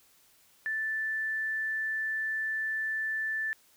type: tone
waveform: sine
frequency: 1760 Hz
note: A6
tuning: in tune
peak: -29 dBFS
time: 0.66-3.53 s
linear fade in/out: 0 ms
effects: white hiss -63 dBFS RMS until 3.76 s